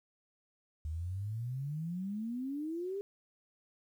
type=exponential sweep; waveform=sine; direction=up; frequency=75 to 408.6 Hz; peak=-35 dBFS; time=0.85-3.01 s; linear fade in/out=0 ms; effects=11-bit